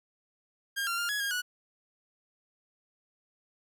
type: tone with pitch steps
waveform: sawtooth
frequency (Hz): 1612 / 1380 / 1403 / 1678 / 1623 / 1469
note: G6 / F6 / F6 / G#6 / G#6 / F#6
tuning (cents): +48 / -21 / +8 / +17 / -40 / -13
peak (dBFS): -26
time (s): 0.76-1.42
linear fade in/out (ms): 20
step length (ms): 110
effects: none